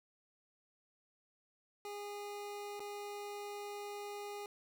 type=tone with dropouts; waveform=25% pulse; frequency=410 Hz; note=G#4; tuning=22 cents flat; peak=-39 dBFS; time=1.85-4.46 s; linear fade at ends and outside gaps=1 ms; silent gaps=2.795-2.803 s; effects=none